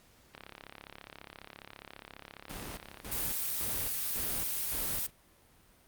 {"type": "click train", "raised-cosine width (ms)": 0.3, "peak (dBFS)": -29, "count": 93, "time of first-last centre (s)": [0.35, 3.001], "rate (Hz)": 34.7}
{"type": "noise with tremolo", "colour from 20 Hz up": "pink", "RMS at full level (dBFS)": -42, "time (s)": [2.49, 5.11], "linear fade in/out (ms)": 10, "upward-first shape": "square", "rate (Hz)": 1.8, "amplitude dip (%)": 80}
{"type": "noise", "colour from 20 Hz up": "blue", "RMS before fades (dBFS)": -34, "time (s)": [3.11, 5.07], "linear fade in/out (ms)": 10}
{"effects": ["pink hiss -63 dBFS RMS until 5.87 s", "Opus 48 kbps"]}